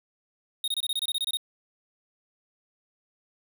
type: tone bursts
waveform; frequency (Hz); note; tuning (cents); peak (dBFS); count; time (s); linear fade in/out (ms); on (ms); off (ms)
square; 3729; A#7; 0; -26; 12; 0.64-1.371; 2; 38; 25
effects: none